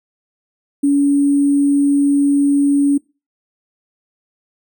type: tone with sample-and-hold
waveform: sine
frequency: 283.1 Hz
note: C#4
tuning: 37 cents sharp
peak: -10 dBFS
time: 0.83-2.98 s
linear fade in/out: 10 ms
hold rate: 8820 Hz
effects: noise-tail reverb RT60 0.3 s tail -24 dB re dry